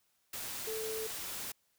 sine tone in noise, 440 Hz, A4, in tune, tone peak -37 dBFS, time 0.67-1.07 s, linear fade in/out 5 ms, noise white, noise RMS -41 dBFS, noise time 0.33-1.52 s, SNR +1 dB, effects white hiss -75 dBFS RMS until 1.78 s

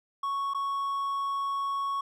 triangle tone with dropouts, 1108.7 Hz, C#6, in tune, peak -26 dBFS, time 0.23-2.01 s, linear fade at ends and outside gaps 5 ms, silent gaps 0.537-0.546 s, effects none

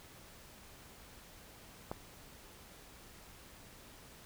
click, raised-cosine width 1 ms, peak -24 dBFS, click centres 1.915 s, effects pink hiss -56 dBFS RMS until 4.25 s

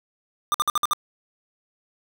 square tone bursts, 1200 Hz, D6, 37 cents sharp, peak -19 dBFS, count 6, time 0.52-0.933 s, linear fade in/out 0 ms, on 23 ms, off 55 ms, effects none

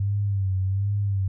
sine tone with vibrato, 98 Hz, G2, in tune, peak -21 dBFS, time 0-1.28 s, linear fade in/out 5 ms, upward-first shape sine, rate 1.3 Hz, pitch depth 68 cents each way, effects none

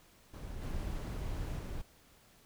brown noise with level steps, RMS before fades -43 / -38 / -40 dBFS, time 0.33-1.82 s, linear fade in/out 10 ms, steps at 0.61 / 1.58 s, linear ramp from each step 20 ms, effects pink hiss -63 dBFS RMS until 2.45 s

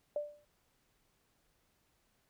sine tone with exponential decay, 590 Hz, D5, 8 cents sharp, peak -30 dBFS, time 0.16-0.45 s, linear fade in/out 2 ms, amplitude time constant 63 ms, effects pink hiss -75 dBFS RMS until 2.29 s

